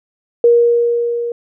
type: tone with level ramp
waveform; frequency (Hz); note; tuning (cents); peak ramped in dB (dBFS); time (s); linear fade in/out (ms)
sine; 472.9; A#4; +25; -5 to -18; 0.44-1.32; 2
effects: none